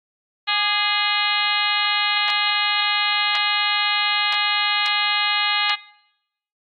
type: harmonic tone with a mistuned harmonic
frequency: 415.3 Hz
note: G#4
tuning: in tune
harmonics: 2 / 3 / 4 / 5 / 6 / 7 / 8 / 9 / 10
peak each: -27 / -27 / -27 / -27 / -27 / -27 / -27 / -27 / -27 dBFS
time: 0.47-5.76 s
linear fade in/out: 20 ms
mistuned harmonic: 3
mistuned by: -42 cents
effects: noise-tail reverb RT60 0.8 s tail -19 dB re dry + AAC 48 kbps